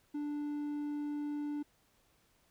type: tone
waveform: triangle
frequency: 293.7 Hz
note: D4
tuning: in tune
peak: -33 dBFS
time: 0.14-1.63 s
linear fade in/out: 10 ms
effects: pink hiss -71 dBFS RMS until 2.5 s

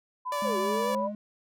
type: tone with pitch glide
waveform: sine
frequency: 1005 to 986.6 Hz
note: B5 to B5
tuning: +30 to -2 cents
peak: -30 dBFS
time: 0.25-1.08 s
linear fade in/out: 20 ms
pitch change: -32 cents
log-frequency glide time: 0.62-0.71 s
type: tone with vibrato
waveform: sawtooth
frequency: 580 Hz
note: D5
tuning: 22 cents flat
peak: -27 dBFS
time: 0.32-0.95 s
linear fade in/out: 2 ms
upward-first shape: sine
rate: 11 Hz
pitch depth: 15 cents each way
type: exponential two-way sweep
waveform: sine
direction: down then up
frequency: 632 to 366 to 632 Hz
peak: -29 dBFS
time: 0.41-1.13 s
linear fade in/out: 50 ms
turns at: 0.58 s
type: tone with tremolo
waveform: triangle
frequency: 210.3 Hz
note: G#3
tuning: 22 cents sharp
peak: -30 dBFS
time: 0.42-1.15 s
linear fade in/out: 2 ms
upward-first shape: sine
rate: 4 Hz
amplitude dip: 30%
effects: none

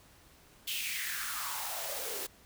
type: noise with high-pass filter sweep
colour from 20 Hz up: white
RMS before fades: -37 dBFS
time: 0.67-2.27 s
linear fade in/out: 10 ms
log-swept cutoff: 3100 to 360 Hz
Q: 4.9
effects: pink hiss -60 dBFS RMS until 2.45 s

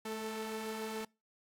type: tone pair together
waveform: sawtooth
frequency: 217.4 / 441.8 Hz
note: A3 / A4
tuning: -21 / +7 cents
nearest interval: octave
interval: 1228 cents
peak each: -38 / -36 dBFS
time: 0.05-1.05 s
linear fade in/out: 5 ms
effects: noise-tail reverb RT60 0.3 s tail -26 dB re dry + AAC 64 kbps

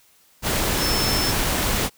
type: tone in noise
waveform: sine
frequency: 5300 Hz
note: E8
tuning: 9 cents sharp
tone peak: -24 dBFS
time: 0.78-1.34 s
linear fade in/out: 50 ms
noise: pink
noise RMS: -22 dBFS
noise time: 0.42-1.9 s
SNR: -5 dB
effects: white hiss -57 dBFS RMS until 1.97 s

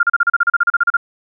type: tone bursts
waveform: sine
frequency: 1401 Hz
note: F6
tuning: 5 cents sharp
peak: -9 dBFS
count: 15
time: 0-0.969 s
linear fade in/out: 5 ms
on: 31 ms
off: 36 ms
effects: none

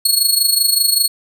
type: tone with amplitude modulation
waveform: 20% pulse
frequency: 4341 Hz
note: C#8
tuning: 37 cents flat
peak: -3 dBFS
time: 0.05-1.08 s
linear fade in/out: 5 ms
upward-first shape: sine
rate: 25.2 Hz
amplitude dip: 70%
effects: none

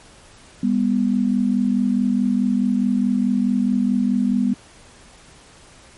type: tone pair together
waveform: sine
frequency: 201.3 / 246 Hz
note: G3 / B3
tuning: +46 / -7 cents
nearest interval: minor third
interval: 347 cents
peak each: -19 / -18 dBFS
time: 0.63-4.54 s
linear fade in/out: 5 ms
effects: pink hiss -47 dBFS RMS until 5.97 s + MP3 48 kbps

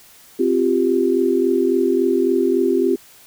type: chord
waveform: sine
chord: C suspended fourth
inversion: none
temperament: just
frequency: 261.6 / 348.8 / 392.4 Hz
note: C4 / F4 / G4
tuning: 0 / -2 / +2 cents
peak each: -20 / -18 / -18 dBFS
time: 0.39-2.96 s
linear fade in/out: 10 ms
effects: white hiss -47 dBFS RMS until 3.26 s

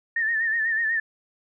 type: tone with vibrato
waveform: sine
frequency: 1804 Hz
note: A6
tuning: 43 cents sharp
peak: -21 dBFS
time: 0.16-1 s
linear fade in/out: 5 ms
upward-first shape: sine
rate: 8.1 Hz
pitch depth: 63 cents each way
effects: none

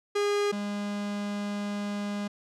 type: tone pair in turn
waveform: 45% pulse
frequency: 409.2 / 204.6 Hz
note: G#4 / G#3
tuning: -26 / -26 cents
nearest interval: octave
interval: 1200 cents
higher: first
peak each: -24 / -30 dBFS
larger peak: first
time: 0.15-0.52 / 0.52-2.28 s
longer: second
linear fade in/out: 10 ms
effects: low-pass 7000 Hz 12 dB/octave

